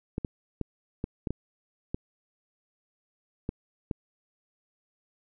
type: clicks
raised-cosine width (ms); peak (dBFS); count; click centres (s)
3; -17; 9; 0.181 / 0.248 / 0.613 / 1.041 / 1.272 / 1.306 / 1.945 / 3.491 / 3.912
effects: none